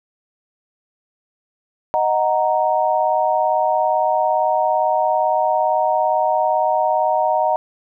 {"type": "chord", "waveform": "sine", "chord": "D# minor", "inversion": "none", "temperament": "equal", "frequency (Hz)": [622.3, 740, 932.3], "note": ["D#5", "F#5", "A#5"], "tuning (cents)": [0, 0, 0], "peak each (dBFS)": -19, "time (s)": [1.94, 7.56], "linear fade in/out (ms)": 0, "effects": []}